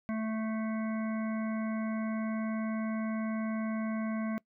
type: harmonic tone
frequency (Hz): 220.1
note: A3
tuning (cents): +1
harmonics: 1 / 3 / 5 / 7 / 9 / 10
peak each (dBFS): -31 / -41 / -45 / -48 / -50 / -51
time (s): 0.09-4.38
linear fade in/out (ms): 0
effects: noise-tail reverb RT60 0.1 s tail -23 dB re dry